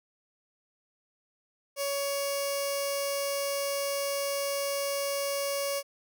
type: tone with notch filter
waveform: 15% pulse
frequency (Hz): 560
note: C#5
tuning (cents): +18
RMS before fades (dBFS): -31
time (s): 1.76-5.83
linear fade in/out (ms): 50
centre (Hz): 1500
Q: 0.56
effects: none